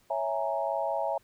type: chord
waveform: sine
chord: A# half-diminished seventh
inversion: first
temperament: equal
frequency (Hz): 554.4 / 659.3 / 830.6 / 932.3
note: C#5 / E5 / G#5 / A#5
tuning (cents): 0 / 0 / 0 / 0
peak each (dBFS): -33 / -31 / -33 / -35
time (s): 0.1-1.18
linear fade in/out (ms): 5
effects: pink hiss -65 dBFS RMS until 1.23 s